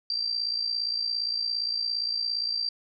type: tone with amplitude modulation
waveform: sine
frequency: 4700 Hz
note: D8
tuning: 1 cent sharp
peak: -23 dBFS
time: 0.1-2.69 s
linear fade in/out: 2 ms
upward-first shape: sine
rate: 57.4 Hz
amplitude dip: 70%
effects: none